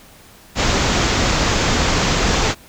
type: low-pass noise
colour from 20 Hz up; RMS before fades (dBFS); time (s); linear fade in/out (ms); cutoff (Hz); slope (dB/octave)
pink; -17; 0.55-2.55; 50; 7400; 96
effects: pink hiss -45 dBFS RMS until 2.68 s